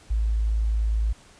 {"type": "tone", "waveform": "sine", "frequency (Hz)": 54.4, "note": "A1", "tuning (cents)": -19, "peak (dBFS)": -20, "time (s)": [0.1, 1.13], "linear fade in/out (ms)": 10, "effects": ["pink hiss -52 dBFS RMS until 1.39 s", "resampled to 22050 Hz"]}